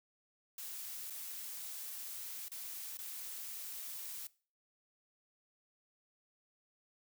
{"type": "noise with dropouts", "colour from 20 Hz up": "blue", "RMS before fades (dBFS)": -45, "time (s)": [0.58, 4.27], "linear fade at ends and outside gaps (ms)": 2, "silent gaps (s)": [[1.1, 1.105], [2.483, 2.517], [2.972, 2.988]], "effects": ["noise-tail reverb RT60 0.4 s tail -21 dB re dry"]}